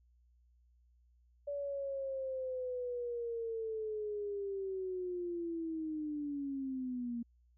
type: linear sweep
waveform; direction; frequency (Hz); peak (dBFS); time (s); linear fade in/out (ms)
sine; down; 575 to 232.9; -36; 1.47-7.23; 10
effects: added 60 Hz sine -65 dBFS peak until 7.57 s